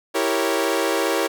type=chord; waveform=sawtooth; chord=E diminished seventh; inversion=none; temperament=equal; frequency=329.6 / 392 / 466.2 / 554.4 Hz; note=E4 / G4 / Bb4 / Db5; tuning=0 / 0 / 0 / 0 cents; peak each=-21 dBFS; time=0.14-1.28 s; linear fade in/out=20 ms; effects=none